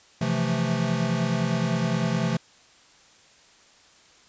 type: chord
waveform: square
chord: F major seventh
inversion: second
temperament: equal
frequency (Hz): 130.81 / 164.81 / 174.61 / 220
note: C3 / E3 / F3 / A3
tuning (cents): 0 / 0 / 0 / 0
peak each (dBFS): -29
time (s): 0.21-2.37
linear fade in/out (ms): 5
effects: white hiss -55 dBFS RMS until 4.28 s + resampled to 16000 Hz